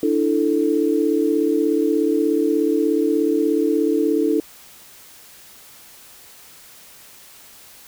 sine chord, D suspended second, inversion none, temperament just, 293.7 / 330.4 / 440.5 Hz, D4 / E4 / A4, 0 / +4 / +2 cents, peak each -20 dBFS, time 0.03-4.4 s, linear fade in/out 2 ms, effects white hiss -45 dBFS RMS until 7.87 s

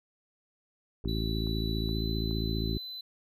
harmonic tone, 55 Hz, A1, in tune, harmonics 1 / 2 / 3 / 4 / 5 / 6 / 7, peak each -32 / -35 / -37 / -38 / -39 / -40 / -40 dBFS, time 1.04-2.78 s, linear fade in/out 5 ms
click train, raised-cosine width 1 ms, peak -37 dBFS, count 4, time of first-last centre 1.05-2.311 s, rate 2.38 Hz
triangle tone with pitch glide, 3951 to 4022 Hz, B7 to B7, 0 to +31 cents, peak -37 dBFS, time 1.08-3.01 s, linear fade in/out 5 ms, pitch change +31 cents, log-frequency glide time 1.88-2 s
effects none

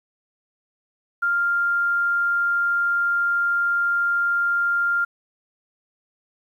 sine tone, 1396.9 Hz, F6, in tune, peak -18 dBFS, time 1.22-5.05 s, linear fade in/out 10 ms, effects 9-bit

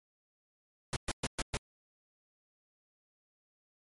pink noise bursts, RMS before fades -33 dBFS, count 5, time 0.93-1.57 s, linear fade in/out 0 ms, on 32 ms, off 120 ms, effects MP3 48 kbps

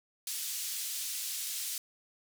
white band-pass noise, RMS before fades -37 dBFS, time 0.27-1.78 s, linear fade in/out 2 ms, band 3400 to 13000 Hz, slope 12 dB/octave, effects none

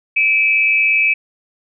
sine tone pair together, 2335 / 2572 Hz, D7 / E7, -11 / -43 cents, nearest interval major second, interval 168 cents, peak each -14 dBFS, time 0.16-1.14 s, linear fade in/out 10 ms, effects none

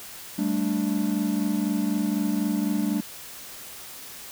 triangle chord, G suspended second, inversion none, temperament equal, 196 / 220 / 293.7 Hz, G3 / A3 / D4, 0 / 0 / 0 cents, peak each -25 dBFS, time 0.38-3.01 s, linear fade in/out 10 ms, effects white hiss -41 dBFS RMS until 4.31 s

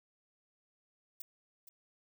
violet noise with echo, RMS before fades -44 dBFS, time 1.2-1.22 s, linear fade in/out 2 ms, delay 470 ms, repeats 1, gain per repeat -10 dB, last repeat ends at 1.69 s, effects none

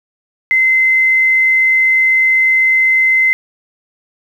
sine tone, 2062 Hz, C7, 26 cents flat, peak -8 dBFS, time 0.51-3.33 s, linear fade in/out 0 ms, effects 7-bit

